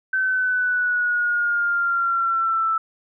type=exponential sweep; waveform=sine; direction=down; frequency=1537 to 1318.5 Hz; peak=-18 dBFS; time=0.13-2.78 s; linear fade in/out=5 ms; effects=none